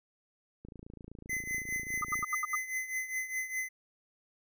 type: click train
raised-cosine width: 3 ms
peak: -34 dBFS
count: 45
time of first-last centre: 0.65-2.227 s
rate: 27.9 Hz
type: tone with tremolo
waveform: square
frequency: 2039 Hz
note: C7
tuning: 45 cents flat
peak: -31 dBFS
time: 1.29-3.69 s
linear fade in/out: 10 ms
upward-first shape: triangle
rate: 4.9 Hz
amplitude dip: 80%
type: tone bursts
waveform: sine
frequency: 1222 Hz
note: D#6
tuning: 32 cents flat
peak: -28 dBFS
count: 6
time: 2.02-2.554 s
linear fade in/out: 5 ms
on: 24 ms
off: 78 ms
effects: none